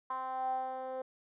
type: tone with band-pass filter sweep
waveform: 10% pulse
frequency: 260 Hz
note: C4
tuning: 11 cents flat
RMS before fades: -37 dBFS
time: 0.1-1.02 s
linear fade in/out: 5 ms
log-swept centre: 990 to 570 Hz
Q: 8.2
effects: resampled to 8000 Hz